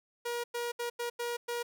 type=tone bursts at uneven times; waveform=sawtooth; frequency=477 Hz; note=A#4; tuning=40 cents sharp; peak=-29 dBFS; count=6; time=0.25-0.44 / 0.54-0.72 / 0.79-0.9 / 0.99-1.1 / 1.19-1.37 / 1.48-1.63 s; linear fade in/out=10 ms; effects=none